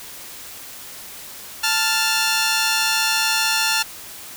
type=tone pair together; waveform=10% pulse; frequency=880 / 1396.9 Hz; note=A5 / F6; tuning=0 / 0 cents; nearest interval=minor sixth; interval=800 cents; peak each=-12 dBFS; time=1.63-3.83 s; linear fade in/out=10 ms; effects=white hiss -37 dBFS RMS until 4.36 s